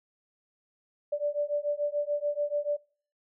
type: beating tone pair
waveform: sine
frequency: 582 / 588.9 Hz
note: D5 / D5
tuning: -16 / +5 cents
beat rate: 6.9 Hz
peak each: -30 / -30 dBFS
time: 1.12-2.77 s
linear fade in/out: 10 ms
effects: noise-tail reverb RT60 0.5 s tail -24 dB re dry